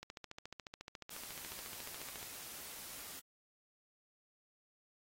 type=click train; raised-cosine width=0.2 ms; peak=-29 dBFS; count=32; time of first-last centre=0.03-2.229 s; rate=14.1 Hz
type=noise; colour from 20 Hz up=white; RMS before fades=-49 dBFS; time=1.1-3.2 s; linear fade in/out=10 ms
effects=AAC 48 kbps